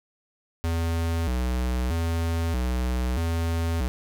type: tone with vibrato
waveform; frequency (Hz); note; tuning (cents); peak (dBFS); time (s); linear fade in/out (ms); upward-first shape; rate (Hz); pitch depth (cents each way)
square; 71.9; D2; -36; -24; 0.64-3.88; 0; square; 0.79; 250
effects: none